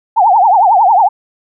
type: tone with vibrato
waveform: sine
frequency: 811 Hz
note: G#5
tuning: 41 cents flat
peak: -5 dBFS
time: 0.16-1.09 s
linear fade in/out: 20 ms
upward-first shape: triangle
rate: 11 Hz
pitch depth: 270 cents each way
effects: none